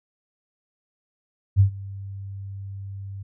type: tone with ADSR envelope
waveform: sine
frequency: 98.2 Hz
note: G2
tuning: 4 cents sharp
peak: -10 dBFS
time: 1.56-3.23 s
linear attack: 40 ms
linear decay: 100 ms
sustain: -22 dB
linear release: 9 ms
effects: none